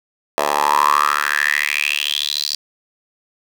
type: tone with high-pass filter sweep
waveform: 10% pulse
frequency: 73.42 Hz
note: D2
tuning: in tune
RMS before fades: -18 dBFS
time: 0.38-2.55 s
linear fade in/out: 0 ms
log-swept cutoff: 680 to 4700 Hz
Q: 6.9
effects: none